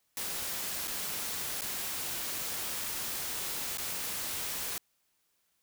white noise with dropouts, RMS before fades -36 dBFS, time 0.17-4.78 s, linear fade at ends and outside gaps 1 ms, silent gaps 0.874-0.879 / 1.61-1.618 / 3.773-3.782 s, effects white hiss -75 dBFS RMS until 5.62 s

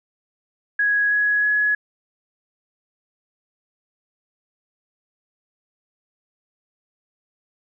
sine tone with pitch steps, 1664 / 1675.6 / 1687.2 Hz, G#6 / G#6 / G#6, +3 / +15 / +27 cents, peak -16 dBFS, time 0.79-1.75 s, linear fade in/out 5 ms, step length 320 ms, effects none

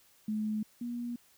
sine tone pair in turn, 214.4 / 239.6 Hz, A3 / A#3, -45 / +48 cents, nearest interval major second, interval 193 cents, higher second, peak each -30 / -34 dBFS, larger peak first, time 0.28-0.63 / 0.81-1.16 s, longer neither, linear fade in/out 5 ms, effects white hiss -64 dBFS RMS until 1.37 s

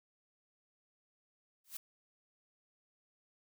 blue noise with exponential growth, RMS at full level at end -38 dBFS, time 1.64-1.77 s, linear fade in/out 5 ms, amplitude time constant 28 ms, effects none

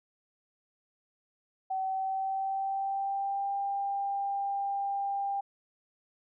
sine tone with pitch glide, 762 to 795.7 Hz, G5 to G5, -49 to +26 cents, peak -29 dBFS, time 1.7-5.41 s, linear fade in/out 10 ms, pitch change +75 cents, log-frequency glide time 1.8-3.52 s, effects none

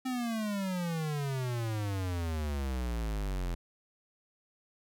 square exponential sweep, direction down, 261.6 to 42.35 Hz, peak -32 dBFS, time 0.05-3.55 s, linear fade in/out 10 ms, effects none

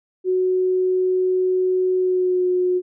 sine tone with pitch glide, 369.7 to 363.1 Hz, F#4 to F#4, -1 to -33 cents, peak -16 dBFS, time 0.24-2.82 s, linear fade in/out 50 ms, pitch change -32 cents, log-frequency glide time 1.97-2.46 s, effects none

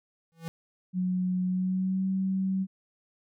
square tone with exponential growth, 164.81 Hz, E3, in tune, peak -31 dBFS, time 0.32-0.48 s, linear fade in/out 0 ms, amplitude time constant 33 ms
sine tone with pitch glide, 183 to 190.44 Hz, F#3 to G3, -19 to -50 cents, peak -25 dBFS, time 0.93-2.67 s, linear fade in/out 50 ms, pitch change +69 cents, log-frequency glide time 1.46-2.07 s
effects none

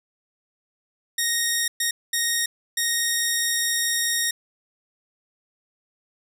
10% pulse tone bursts at uneven times, 1864.7 Hz, A#6, in tune, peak -12 dBFS, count 4, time 1.18-1.68 / 1.8-1.91 / 2.13-2.46 / 2.77-4.31 s, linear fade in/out 5 ms, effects none

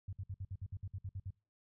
sine tone bursts, 95.6 Hz, G2, 43 cents flat, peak -39 dBFS, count 12, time 0.08-1.306 s, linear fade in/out 5 ms, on 49 ms, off 58 ms, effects noise-tail reverb RT60 0.3 s tail -24 dB re dry

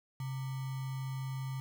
sine tone with sample-and-hold, 132.8 Hz, C3, 26 cents sharp, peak -35 dBFS, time 0.2-1.6 s, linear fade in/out 2 ms, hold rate 1050 Hz, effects none

